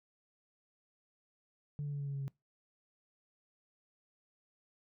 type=tone with pitch steps; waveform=sine; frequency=145.9 / 144.39 / 142.9 / 141.42 / 139.96 / 138.51 / 137.08 Hz; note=D3 / D3 / D3 / C#3 / C#3 / C#3 / C#3; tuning=-11 / -29 / -47 / +35 / +17 / -1 / -19 cents; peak=-34 dBFS; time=1.79-2.28 s; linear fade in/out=0 ms; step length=70 ms; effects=noise-tail reverb RT60 0.2 s tail -24 dB re dry + tanh soft clip ceiling -33 dBFS